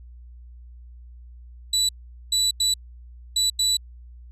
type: tone bursts at uneven times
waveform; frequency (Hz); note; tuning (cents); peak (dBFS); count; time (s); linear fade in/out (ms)
30% pulse; 3952; B7; 0; -16; 5; 1.73-1.89 / 2.32-2.51 / 2.6-2.74 / 3.36-3.5 / 3.59-3.77; 5
effects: added 60 Hz sine -41 dBFS peak until 4.31 s + resampled to 32000 Hz